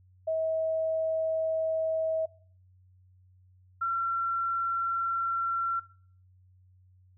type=tone pair in turn; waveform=sine; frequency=642 / 1360.4 Hz; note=E5 / F6; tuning=-46 / -46 cents; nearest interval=octave + minor second; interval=1300 cents; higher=second; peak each=-26 dBFS; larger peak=neither; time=0.27-2.26 / 3.81-5.8 s; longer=neither; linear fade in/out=10 ms; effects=noise-tail reverb RT60 0.5 s tail -20 dB re dry + added 92 Hz sine -57 dBFS peak until 7.17 s